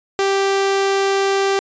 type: tone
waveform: sawtooth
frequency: 392 Hz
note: G4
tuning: in tune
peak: -11 dBFS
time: 0.19-1.59 s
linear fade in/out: 0 ms
effects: resampled to 16000 Hz